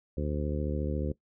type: harmonic tone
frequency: 74.1 Hz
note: D2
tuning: 16 cents sharp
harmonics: 1 / 2 / 3 / 4 / 5 / 6 / 7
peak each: -32 / -35 / -37 / -38 / -39 / -40 / -40 dBFS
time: 0.17-1.12 s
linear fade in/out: 5 ms
effects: noise-tail reverb RT60 0.1 s tail -19 dB re dry